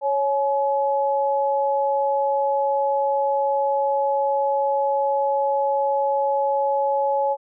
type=tone pair together; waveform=sine; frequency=554 / 848.7 Hz; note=C#5 / G#5; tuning=-1 / +37 cents; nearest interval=perfect fifth; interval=738 cents; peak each=-21 dBFS; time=0.01-7.37 s; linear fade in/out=50 ms; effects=none